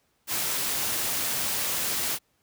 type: noise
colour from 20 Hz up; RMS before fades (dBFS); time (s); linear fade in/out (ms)
white; -28; 0.27-2.19; 50
effects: pink hiss -70 dBFS RMS until 2.42 s + high-pass 60 Hz 12 dB/octave